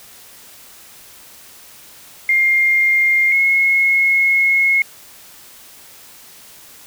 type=tone pair in turn; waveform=sine; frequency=2117 / 2169 Hz; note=C7 / C#7; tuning=+20 / -38 cents; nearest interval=unison; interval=42 cents; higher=second; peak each=-11 dBFS; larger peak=neither; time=2.29-3.32 / 3.32-4.82 s; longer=second; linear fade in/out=2 ms; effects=white hiss -42 dBFS RMS until 6.86 s